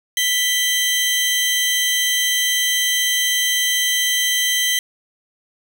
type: tone pair together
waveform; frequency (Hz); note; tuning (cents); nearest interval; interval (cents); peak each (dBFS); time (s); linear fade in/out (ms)
sawtooth; 1975.5 / 3136; B6 / G7; 0 / 0; minor sixth; 800; -17 / -15; 0.17-4.79; 2
effects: none